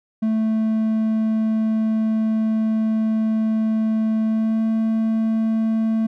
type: tone with pitch glide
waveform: triangle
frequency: 220 to 222.4 Hz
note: A3 to A3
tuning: 0 to +19 cents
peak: -15 dBFS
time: 0.22-6.07 s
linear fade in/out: 10 ms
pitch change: +19 cents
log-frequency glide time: 4.26-4.63 s
effects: none